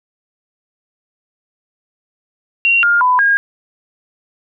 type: tone with pitch steps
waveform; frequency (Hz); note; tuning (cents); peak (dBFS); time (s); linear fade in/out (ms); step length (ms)
sine; 2752 / 1410 / 1000 / 1626; F7 / F6 / B5 / G#6; -26 / +16 / +21 / -37; -9; 2.65-3.37; 0; 180
effects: none